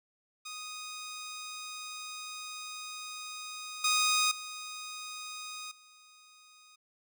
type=tone with level steps; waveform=10% pulse; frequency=1244.5 Hz; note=D#6; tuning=in tune; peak=-32 / -17 / -32 / -48 dBFS; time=0.45-6.76 s; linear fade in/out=10 ms; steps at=3.84 / 4.31 / 5.71 s; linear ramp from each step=5 ms; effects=none